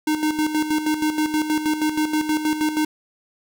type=tone with tremolo; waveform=square; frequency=307.1 Hz; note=D#4; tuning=23 cents flat; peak=-18 dBFS; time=0.07-2.85 s; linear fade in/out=5 ms; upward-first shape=square; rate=6.3 Hz; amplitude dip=60%; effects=none